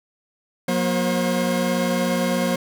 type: tone cluster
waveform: 40% pulse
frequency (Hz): 181.2 / 238.1 / 534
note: F#3 / A#3 / C5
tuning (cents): -36 / +37 / +35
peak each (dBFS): -23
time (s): 0.68-2.56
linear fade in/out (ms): 5
effects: none